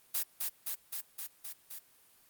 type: noise with echo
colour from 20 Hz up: blue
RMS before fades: -32 dBFS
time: 0.14-0.23 s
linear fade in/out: 10 ms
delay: 260 ms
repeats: 6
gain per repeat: -2 dB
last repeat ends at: 1.79 s
effects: white hiss -64 dBFS RMS until 2.29 s + Opus 32 kbps